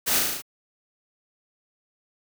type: noise with echo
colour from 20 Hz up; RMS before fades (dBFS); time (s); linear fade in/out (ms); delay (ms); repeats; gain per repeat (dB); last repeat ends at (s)
white; -24; 0.06-0.2; 20; 37; 6; -2; 0.422
effects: none